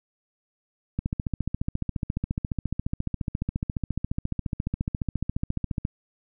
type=click train; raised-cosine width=5 ms; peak=-14 dBFS; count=71; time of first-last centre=0.99-5.851 s; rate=14.4 Hz; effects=none